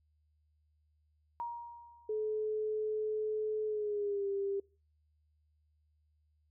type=tone with exponential decay; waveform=sine; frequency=945 Hz; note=A#5; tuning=23 cents sharp; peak=-34 dBFS; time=1.4-2.46 s; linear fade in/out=0 ms; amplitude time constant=230 ms
type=tone with pitch glide; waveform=sine; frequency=430 to 396.6 Hz; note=A4 to G4; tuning=-40 to +20 cents; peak=-32 dBFS; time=2.09-4.6 s; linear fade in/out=5 ms; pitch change=-140 cents; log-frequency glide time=3.66-4.27 s
effects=noise-tail reverb RT60 0.4 s tail -26 dB re dry + added 76 Hz sine -70 dBFS peak until 6.5 s

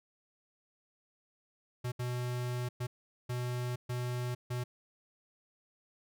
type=tone bursts at uneven times; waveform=square; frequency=123.47 Hz; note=B2; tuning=in tune; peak=-34 dBFS; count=6; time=1.84-1.92 / 1.99-2.69 / 2.8-2.87 / 3.29-3.76 / 3.89-4.35 / 4.5-4.64 s; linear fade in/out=10 ms; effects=none

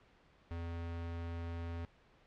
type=tone; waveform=square; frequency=84.5 Hz; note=E2; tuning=43 cents sharp; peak=-40 dBFS; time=0.51-1.85 s; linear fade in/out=0 ms; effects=pink hiss -66 dBFS RMS until 2.26 s + low-pass 3000 Hz 12 dB/octave

